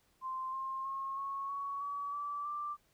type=tone with pitch steps; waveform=sine; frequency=1044 / 1062.2 / 1080.8 / 1099.7 / 1118.9 / 1138.5 / 1158.4 / 1178.6 Hz; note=C6 / C6 / C#6 / C#6 / C#6 / C#6 / D6 / D6; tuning=-4 / +26 / -44 / -14 / +16 / +46 / -24 / +6 cents; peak=-36 dBFS; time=0.21-2.77 s; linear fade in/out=50 ms; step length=320 ms; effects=pink hiss -72 dBFS RMS until 2.93 s